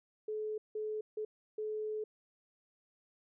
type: tone bursts at uneven times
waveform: sine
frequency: 429.4 Hz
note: A4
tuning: 42 cents flat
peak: -35 dBFS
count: 4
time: 0.28-0.58 / 0.75-1.01 / 1.17-1.25 / 1.58-2.04 s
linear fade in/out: 5 ms
effects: none